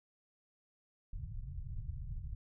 pink low-pass noise, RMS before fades -42 dBFS, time 1.13-2.35 s, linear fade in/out 5 ms, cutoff 140 Hz, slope 48 dB/octave, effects none

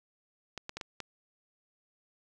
clicks, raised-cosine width 0.2 ms, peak -21 dBFS, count 5, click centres 0.577 / 0.694 / 0.77 / 0.812 / 1.003 s, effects none

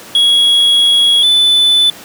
triangle tone pair in turn, 3328 / 3500 Hz, G#7 / A7, +3 / -10 cents, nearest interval minor second, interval 87 cents, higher second, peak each -5 dBFS, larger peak neither, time 0.15-1.23 / 1.23-1.9 s, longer first, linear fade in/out 2 ms, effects pink hiss -33 dBFS RMS until 2.04 s + high-pass 200 Hz 12 dB/octave

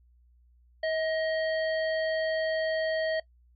harmonic tone with a mistuned harmonic, 638 Hz, D#5, 43 cents sharp, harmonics 1 / 3 / 5 / 7, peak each -27 / -35 / -42 / -43 dBFS, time 0.83-3.2 s, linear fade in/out 5 ms, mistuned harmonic 3, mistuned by -25 cents, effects noise-tail reverb RT60 0.1 s tail -19 dB re dry + added 60 Hz sine -58 dBFS peak until 3.55 s

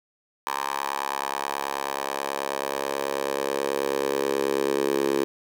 10% pulse tone with high-pass filter sweep, 69.3 Hz, C#2, in tune, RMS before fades -27 dBFS, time 0.47-5.24 s, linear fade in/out 0 ms, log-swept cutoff 920 to 380 Hz, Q 2.9, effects none

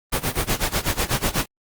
pink noise with tremolo, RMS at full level -20 dBFS, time 0.12-1.46 s, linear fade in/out 10 ms, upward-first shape sine, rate 8.1 Hz, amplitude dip 90%, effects Opus 32 kbps

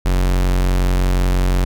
45% pulse tone, 45.61 Hz, F#1, 24 cents flat, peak -13 dBFS, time 0.05-1.65 s, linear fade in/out 10 ms, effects none

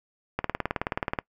click train, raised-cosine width 0.5 ms, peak -11 dBFS, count 16, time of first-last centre 0.39-1.188 s, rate 18.8 Hz, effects noise-tail reverb RT60 0.1 s tail -23 dB re dry

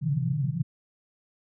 pink band-pass noise, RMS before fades -27 dBFS, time 0.01-0.63 s, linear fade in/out 10 ms, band 120 to 170 Hz, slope 96 dB/octave, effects none

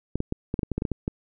clicks, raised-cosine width 3 ms, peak -13 dBFS, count 12, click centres 0.156 / 0.204 / 0.324 / 0.541 / 0.592 / 0.632 / 0.717 / 0.78 / 0.821 / 0.852 / 0.917 / 1.079 s, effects none

